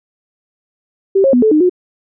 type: tone with pitch steps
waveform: sine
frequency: 388.9 / 542 / 246.5 / 435.6 / 306.1 / 361.6 Hz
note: G4 / C#5 / B3 / A4 / D#4 / F#4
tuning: -14 / -39 / -3 / -17 / -28 / -40 cents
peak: -7 dBFS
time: 1.15-1.696 s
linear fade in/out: 10 ms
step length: 91 ms
effects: none